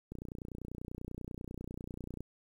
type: click train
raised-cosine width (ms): 3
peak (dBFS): -29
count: 64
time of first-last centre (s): 0.12-2.206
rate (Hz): 30.2
effects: 10-bit